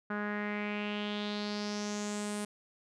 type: tone with low-pass filter sweep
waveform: sawtooth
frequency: 207.7 Hz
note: G#3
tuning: in tune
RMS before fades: -36 dBFS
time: 0.1-2.45 s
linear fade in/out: 5 ms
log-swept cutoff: 1500 to 9600 Hz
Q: 4.1
effects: none